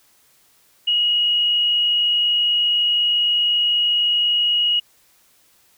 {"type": "tone with frequency modulation", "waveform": "sine", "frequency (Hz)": 2892, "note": "F#7", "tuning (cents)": -40, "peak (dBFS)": -15, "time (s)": [0.87, 4.8], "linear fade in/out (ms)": 10, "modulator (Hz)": 46.5, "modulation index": 0.46, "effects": ["white hiss -57 dBFS RMS until 5.77 s"]}